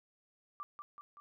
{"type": "tone with echo", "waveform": "sine", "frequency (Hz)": 1174.7, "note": "D6", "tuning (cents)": 0, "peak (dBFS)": -40, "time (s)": [0.6, 0.63], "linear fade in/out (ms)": 0, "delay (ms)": 190, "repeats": 3, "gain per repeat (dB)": -4, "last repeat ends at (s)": 1.2, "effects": []}